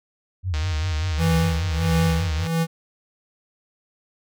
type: tone with vibrato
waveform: sine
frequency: 83.1 Hz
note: E2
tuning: 15 cents sharp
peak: -21 dBFS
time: 0.43-2.48 s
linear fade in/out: 50 ms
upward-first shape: sine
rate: 5.1 Hz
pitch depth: 220 cents each way
type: click train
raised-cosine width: 0.2 ms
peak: -16 dBFS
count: 300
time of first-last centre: 0.54-2.469 s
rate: 155 Hz
type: tone with tremolo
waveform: square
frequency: 164.81 Hz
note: E3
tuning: in tune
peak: -18 dBFS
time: 1.17-2.67 s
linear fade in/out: 50 ms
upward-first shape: sine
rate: 1.5 Hz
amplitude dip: 90%
effects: none